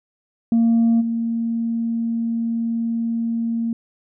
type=tone with level steps; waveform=sine; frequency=230.2 Hz; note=A#3; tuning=22 cents flat; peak=-11 / -19 dBFS; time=0.52-3.73 s; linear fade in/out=2 ms; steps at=1 s; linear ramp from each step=20 ms; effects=tanh soft clip ceiling -11 dBFS